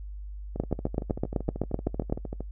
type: two click trains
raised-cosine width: 2 ms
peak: -12 / -21 dBFS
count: 13 / 25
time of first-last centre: 0.6-2.125 / 0.56-2.406 s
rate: 7.87 / 13 Hz
effects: noise-tail reverb RT60 0.1 s tail -21 dB re dry + added 50 Hz sine -36 dBFS peak until 2.51 s